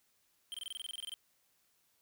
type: tone bursts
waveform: square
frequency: 3141 Hz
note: G7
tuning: 3 cents sharp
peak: -40 dBFS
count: 14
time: 0.52-1.14 s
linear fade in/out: 0 ms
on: 22 ms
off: 24 ms
effects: white hiss -74 dBFS RMS until 2.01 s